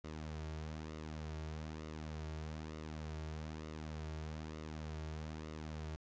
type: tone with flanger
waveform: sawtooth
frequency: 77.78 Hz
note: D#2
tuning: in tune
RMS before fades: -45 dBFS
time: 0.04-5.96 s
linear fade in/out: 0 ms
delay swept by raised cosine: 1.2 to 4 ms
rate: 1.1 Hz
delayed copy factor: -0.55
effects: resampled to 16000 Hz + 12-bit